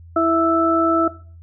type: harmonic tone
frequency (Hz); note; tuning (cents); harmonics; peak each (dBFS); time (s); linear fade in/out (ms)
329.6; E4; 0; 1 / 2 / 4; -18 / -18 / -18; 0.16-1.08; 5
effects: noise-tail reverb RT60 0.4 s tail -17 dB re dry + added 84 Hz sine -39 dBFS peak until 1.42 s

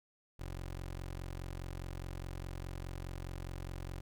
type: tone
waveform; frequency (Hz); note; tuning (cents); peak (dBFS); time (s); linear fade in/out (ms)
20% pulse; 44.84; F1; +46; -36; 0.39-4.01; 10
effects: none

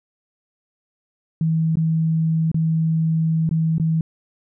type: tone with dropouts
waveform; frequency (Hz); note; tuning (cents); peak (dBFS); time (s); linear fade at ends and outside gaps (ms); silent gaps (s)
sine; 161.2; E3; -38; -16; 1.41-4.01; 2; 1.756-1.77 / 2.516-2.544 / 3.492-3.511 / 3.782-3.798
effects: none

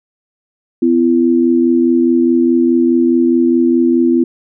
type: tone pair together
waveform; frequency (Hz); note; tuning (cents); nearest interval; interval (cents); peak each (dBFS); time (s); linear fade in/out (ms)
sine; 253.2 / 338; B3 / E4; +43 / +43; perfect fourth; 500; -11; 0.82-4.24; 5
effects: none

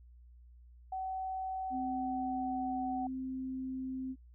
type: tone with pitch glide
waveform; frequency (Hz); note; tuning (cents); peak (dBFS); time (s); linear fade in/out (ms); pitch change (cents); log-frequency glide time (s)
sine; 757 to 752.6; F#5 to F#5; +39 to +29; -35; 0.92-3.07; 5; -10; 1.99-2.72
type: tone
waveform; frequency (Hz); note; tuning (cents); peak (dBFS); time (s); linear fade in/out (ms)
sine; 260.7; C4; -6; -36; 1.7-4.16; 50
effects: added 60 Hz sine -54 dBFS peak until 4.34 s

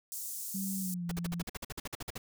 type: high-pass noise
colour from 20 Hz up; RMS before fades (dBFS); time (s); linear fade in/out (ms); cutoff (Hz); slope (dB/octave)
pink; -40; 0.12-0.94; 0; 6900; 24
type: tone with pitch glide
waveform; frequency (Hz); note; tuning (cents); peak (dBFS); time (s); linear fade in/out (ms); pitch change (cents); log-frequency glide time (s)
sine; 193.2 to 172.12; G3 to F3; -25 to -25; -34; 0.54-1.43; 10; -200; 0.77-1.05
type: noise bursts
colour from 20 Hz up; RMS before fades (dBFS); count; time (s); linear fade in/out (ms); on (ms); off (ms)
pink; -39; 15; 1.09-2.18; 5; 26; 50
effects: none

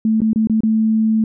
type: tone with dropouts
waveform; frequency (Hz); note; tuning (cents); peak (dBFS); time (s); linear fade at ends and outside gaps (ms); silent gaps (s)
sine; 220; A3; 0; -12; 0.05-1.24; 2; 0.205-0.217 / 0.332-0.359 / 0.472-0.497 / 0.606-0.634
effects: none

